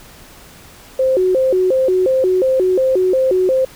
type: tone with vibrato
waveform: sine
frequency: 440 Hz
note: A4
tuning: in tune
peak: -11 dBFS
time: 0.99-3.65 s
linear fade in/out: 5 ms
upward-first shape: square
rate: 2.8 Hz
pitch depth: 300 cents each way
effects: pink hiss -41 dBFS RMS until 3.75 s